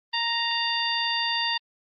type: harmonic tone with a mistuned harmonic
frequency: 932.3 Hz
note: A#5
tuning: in tune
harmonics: 1 / 2 / 3 / 4 / 5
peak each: -30 / -30 / -30 / -30 / -30 dBFS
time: 0.13-1.58 s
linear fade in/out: 10 ms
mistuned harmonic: 4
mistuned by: -65 cents
effects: Opus 32 kbps